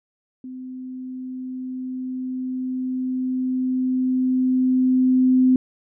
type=tone with level ramp; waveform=sine; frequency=256.5 Hz; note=C4; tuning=34 cents flat; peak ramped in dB=-32 to -12 dBFS; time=0.44-5.56 s; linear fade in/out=2 ms; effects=none